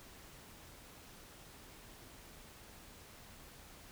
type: silence
effects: pink hiss -56 dBFS RMS until 3.91 s